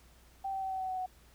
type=tone with pitch steps; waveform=sine; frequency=778 / 771.7 / 765.5 / 759.4 / 753.2 / 747.2 / 741.2 Hz; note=G5 / G5 / G5 / F#5 / F#5 / F#5 / F#5; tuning=-13 / -27 / -41 / +45 / +31 / +17 / +3 cents; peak=-33 dBFS; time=0.44-1.063 s; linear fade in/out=10 ms; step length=89 ms; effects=added 60 Hz sine -60 dBFS peak until 1.34 s + pink hiss -63 dBFS RMS until 1.34 s